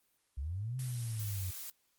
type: linear two-way sweep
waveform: sine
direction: up then down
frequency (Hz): 61.74 to 131.3 to 90.5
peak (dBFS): -35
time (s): 0.37-1.51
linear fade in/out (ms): 10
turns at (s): 0.78
type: noise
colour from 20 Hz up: blue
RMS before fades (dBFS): -44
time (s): 0.79-1.7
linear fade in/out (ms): 2
effects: white hiss -75 dBFS RMS until 1.98 s + Opus 24 kbps